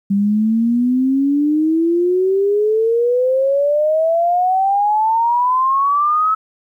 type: exponential sweep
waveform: sine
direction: up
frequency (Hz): 196.4 to 1300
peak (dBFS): -12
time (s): 0.1-6.35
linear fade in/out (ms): 10
effects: 9-bit